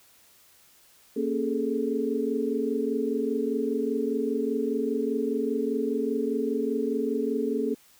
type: tone cluster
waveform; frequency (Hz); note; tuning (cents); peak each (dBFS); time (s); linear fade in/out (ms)
sine; 233.3 / 276.5 / 413.7 / 438.7; A#3 / C#4 / G#4 / A4; +2 / -4 / -7 / -5; -30; 1.16-7.75; 10
effects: white hiss -58 dBFS RMS until 7.99 s